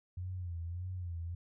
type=tone with vibrato; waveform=sine; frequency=88 Hz; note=F2; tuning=14 cents sharp; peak=-37 dBFS; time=0.17-1.35 s; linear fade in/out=5 ms; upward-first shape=sine; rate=1.7 Hz; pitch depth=86 cents each way; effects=none

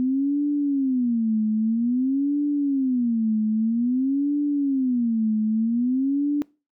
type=tone with vibrato; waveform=sine; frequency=250.7 Hz; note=B3; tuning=26 cents sharp; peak=-19 dBFS; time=0-6.42 s; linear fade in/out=0 ms; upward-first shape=sine; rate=0.51 Hz; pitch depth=260 cents each way; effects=noise-tail reverb RT60 0.3 s tail -23 dB re dry

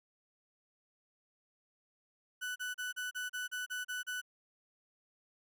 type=tone bursts; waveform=35% pulse; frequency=1490 Hz; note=F#6; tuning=12 cents sharp; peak=-35 dBFS; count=10; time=2.41-4.216 s; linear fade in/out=20 ms; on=150 ms; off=34 ms; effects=none

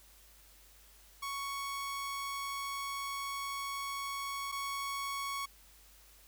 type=tone pair in turn; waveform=sawtooth; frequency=1111 / 1111 Hz; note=C#6 / C#6; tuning=+4 / +4 cents; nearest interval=unison; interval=0 cents; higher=neither; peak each=-33 / -32 dBFS; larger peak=second; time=1.22-4.52 / 4.52-5.46 s; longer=first; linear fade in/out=10 ms; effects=added 50 Hz sine -62 dBFS peak until 6.27 s + white hiss -61 dBFS RMS until 6.27 s

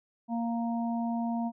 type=harmonic tone; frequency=232.7 Hz; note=A#3; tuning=3 cents flat; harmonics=1 / 3 / 4; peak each=-29 / -36 / -40 dBFS; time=0.28-1.52 s; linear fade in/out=50 ms; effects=none

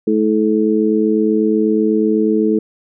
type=harmonic tone; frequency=108.1 Hz; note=A2; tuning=30 cents flat; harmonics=2 / 3 / 4; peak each=-16 / -16 / -16 dBFS; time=0.07-2.59 s; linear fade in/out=5 ms; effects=none

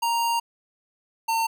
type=tone pair in turn; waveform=square; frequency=932.3 / 906.8 Hz; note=A#5 / A#5; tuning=0 / -48 cents; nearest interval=unison; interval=48 cents; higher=first; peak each=-22 dBFS; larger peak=neither; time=0.02-0.4 / 1.28-1.47 s; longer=first; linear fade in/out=10 ms; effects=none

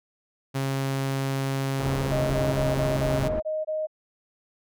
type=tone; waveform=sawtooth; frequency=135.6 Hz; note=C#3; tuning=38 cents flat; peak=-21 dBFS; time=0.54-3.29 s; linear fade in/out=20 ms
type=low-pass noise; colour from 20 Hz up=pink; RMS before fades=-31 dBFS; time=1.79-3.4 s; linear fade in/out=5 ms; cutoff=860 Hz; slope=12 dB/octave
type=tone bursts; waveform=sine; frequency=622.3 Hz; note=D#5; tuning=in tune; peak=-25 dBFS; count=8; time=2.11-3.871 s; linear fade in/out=20 ms; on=200 ms; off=23 ms
effects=none

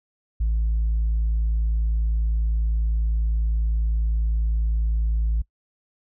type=tone; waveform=sine; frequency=55 Hz; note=A1; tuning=in tune; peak=-17 dBFS; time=0.4-5.42 s; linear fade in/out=10 ms; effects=noise-tail reverb RT60 0.1 s tail -23 dB re dry + tanh soft clip ceiling -17 dBFS

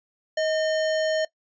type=tone with sample-and-hold; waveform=sine; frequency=630 Hz; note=D#5; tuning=21 cents sharp; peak=-21 dBFS; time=0.37-1.25 s; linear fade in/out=5 ms; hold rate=2450 Hz; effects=noise-tail reverb RT60 0.1 s tail -20 dB re dry + resampled to 16000 Hz

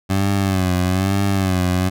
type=tone with vibrato; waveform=20% pulse; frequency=94.7 Hz; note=F#2; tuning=41 cents sharp; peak=-11 dBFS; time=0.09-1.9 s; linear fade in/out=20 ms; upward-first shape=sine; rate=1.1 Hz; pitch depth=83 cents each way; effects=none

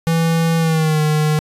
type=tone with pitch glide; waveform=square; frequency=164.81 to 152.89 Hz; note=E3 to D#3; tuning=0 to -30 cents; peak=-14 dBFS; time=0.07-1.39 s; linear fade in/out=0 ms; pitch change=-130 cents; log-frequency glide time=0.58-1.01 s; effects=resampled to 32000 Hz

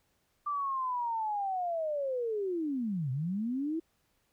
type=linear two-way sweep; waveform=sine; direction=down then up; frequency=1183 to 123.2 to 334.9 Hz; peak=-30 dBFS; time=0.46-3.8 s; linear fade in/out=10 ms; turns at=3.11 s; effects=pink hiss -74 dBFS RMS until 4.32 s

